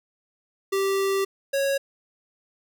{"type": "tone pair in turn", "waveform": "square", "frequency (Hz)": [390.4, 551.6], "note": ["G4", "C#5"], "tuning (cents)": [-7, -9], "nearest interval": "tritone", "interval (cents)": 598, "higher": "second", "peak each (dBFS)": -22, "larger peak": "neither", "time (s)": [[0.72, 1.25], [1.53, 1.78]], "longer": "first", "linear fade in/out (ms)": 10, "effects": []}